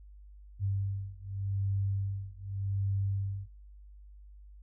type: beating tone pair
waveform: sine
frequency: 98 / 98.85 Hz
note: G2 / G2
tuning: 0 / +15 cents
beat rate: 0.85 Hz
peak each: -33 / -34 dBFS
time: 0.59-3.48 s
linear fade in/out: 50 ms
effects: noise-tail reverb RT60 0.3 s tail -19 dB re dry + added 50 Hz sine -49 dBFS peak until 4.62 s